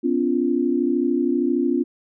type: tone cluster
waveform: sine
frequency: 251.3 / 284.4 / 346.2 Hz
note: B3 / C#4 / F4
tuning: +30 / +45 / -15 cents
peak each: -22 dBFS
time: 0.03-1.84 s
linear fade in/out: 20 ms
effects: none